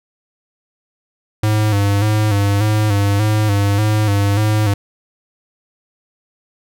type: tone with vibrato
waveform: square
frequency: 103.83 Hz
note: G#2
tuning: in tune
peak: -13 dBFS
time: 1.43-4.74 s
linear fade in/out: 5 ms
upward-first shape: square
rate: 1.7 Hz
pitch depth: 54 cents each way
effects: none